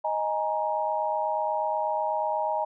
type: chord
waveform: sine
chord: D# suspended fourth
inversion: none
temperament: equal with one note detuned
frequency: 622.3 / 830.6 / 938.8 Hz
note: D#5 / G#5 / A#5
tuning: 0 / 0 / +12 cents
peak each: -29 dBFS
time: 0.04-2.65 s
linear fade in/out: 10 ms
effects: none